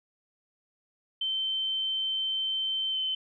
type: tone with pitch glide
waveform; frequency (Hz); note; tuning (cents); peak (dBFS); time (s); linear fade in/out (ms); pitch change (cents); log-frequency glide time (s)
sine; 3097 to 3067; G7 to G7; -22 to -38; -27; 1.21-3.15; 5; -16; 2.91-2.97
effects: none